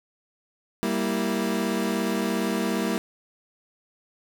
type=chord; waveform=30% pulse; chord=E diminished; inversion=first; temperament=equal; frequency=196 / 233.1 / 329.6 Hz; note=G3 / Bb3 / E4; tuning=0 / 0 / 0 cents; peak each=-25 / -25 / -27 dBFS; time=0.83-2.98 s; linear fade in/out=0 ms; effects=none